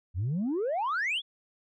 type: exponential sweep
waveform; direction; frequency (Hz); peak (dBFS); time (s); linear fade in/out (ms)
sine; up; 80.5 to 3520; -25; 0.14-1.22; 50
effects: tanh soft clip ceiling -25 dBFS